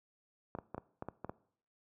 clicks, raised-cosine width 1 ms, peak -26 dBFS, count 8, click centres 0.551 / 0.587 / 0.746 / 0.78 / 1.024 / 1.086 / 1.246 / 1.295 s, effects noise-tail reverb RT60 0.6 s tail -20 dB re dry + high-pass 80 Hz 12 dB/octave

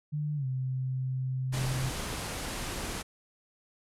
sine tone with pitch glide, 149.3 to 129.97 Hz, D3 to C3, +29 to -11 cents, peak -29 dBFS, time 0.12-1.9 s, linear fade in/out 20 ms, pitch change -240 cents, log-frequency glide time 0.36-0.46 s
pink low-pass noise, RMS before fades -36 dBFS, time 1.52-3.03 s, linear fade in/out 20 ms, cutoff 12000 Hz, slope 48 dB/octave
effects none

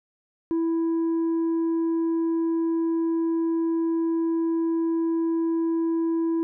sine tone with tanh clipping, 330 Hz, E4, 2 cents sharp, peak -22 dBFS, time 0.51-6.43 s, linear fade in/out 0 ms, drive 3 dB, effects none

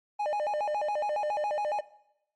triangle tone with vibrato, 707 Hz, F5, 21 cents sharp, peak -25 dBFS, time 0.19-1.81 s, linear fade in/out 10 ms, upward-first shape square, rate 7.2 Hz, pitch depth 280 cents each way, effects noise-tail reverb RT60 0.8 s tail -18 dB re dry + MP3 48 kbps

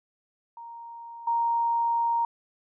sine tone with level steps, 932.3 Hz, A#5, in tune, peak -39 / -22 dBFS, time 0.57-2.25 s, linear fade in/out 2 ms, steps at 1.27 s, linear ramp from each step 5 ms, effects none

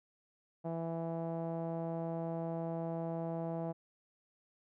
sawtooth tone with low-pass filter, 165.5 Hz, E3, 7 cents sharp, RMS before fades -38 dBFS, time 0.64-3.73 s, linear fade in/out 20 ms, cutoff 710 Hz, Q 3.2, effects none

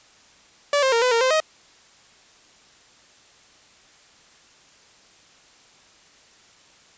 sawtooth tone with pitch steps, 576 / 529 / 462.7 / 503 / 461.8 / 518 / 628 Hz, D5 / C5 / A#4 / B4 / A#4 / C5 / D#5, -34 / +19 / -13 / +32 / -16 / -17 / +16 cents, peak -13 dBFS, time 0.73-1.402 s, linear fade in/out 2 ms, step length 96 ms, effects white hiss -53 dBFS RMS until 6.97 s + resampled to 16000 Hz

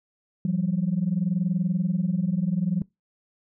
sine tone pair together, 169.5 / 190.13 Hz, E3 / F#3, +49 / +47 cents, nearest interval major second, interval 198 cents, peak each -24 dBFS, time 0.45-2.82 s, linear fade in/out 2 ms, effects noise-tail reverb RT60 0.2 s tail -23 dB re dry + tanh soft clip ceiling -15 dBFS

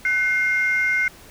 sine tone pair together, 1500 / 2121 Hz, F#6 / C7, +23 / +23 cents, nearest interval tritone, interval 600 cents, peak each -21 / -18 dBFS, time 0.05-1.08 s, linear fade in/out 2 ms, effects tanh soft clip ceiling -12 dBFS + pink hiss -46 dBFS RMS until 1.3 s

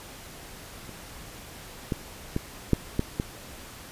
clicks, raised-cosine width 3 ms, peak -29 / -13 / -13 / -6 / -10 / -13 dBFS, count 6, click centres 0.893 / 1.922 / 2.364 / 2.733 / 2.994 / 3.199 s, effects pink hiss -44 dBFS RMS until 3.91 s + resampled to 32000 Hz

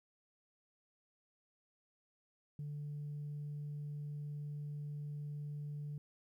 sine tone, 146.83 Hz, D3, in tune, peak -39 dBFS, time 2.59-5.98 s, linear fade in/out 2 ms, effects tanh soft clip ceiling -38 dBFS + 13-bit

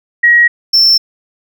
sine / triangle tone pair in turn, 1900 / 5374 Hz, A#6 / E8, +33 / +33 cents, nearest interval octave + tritone, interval 1800 cents, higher second, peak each -4 dBFS, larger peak neither, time 0.23-0.48 / 0.73-0.98 s, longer neither, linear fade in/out 10 ms, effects none

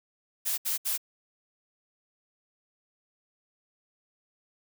blue noise bursts, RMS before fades -29 dBFS, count 3, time 0.45-0.978 s, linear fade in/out 20 ms, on 130 ms, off 69 ms, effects none

